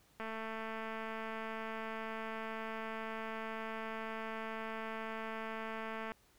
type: click train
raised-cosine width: 0.5 ms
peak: -28 dBFS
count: 1315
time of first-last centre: 0.2-6.119 s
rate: 222 Hz
effects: pink hiss -68 dBFS RMS until 6.38 s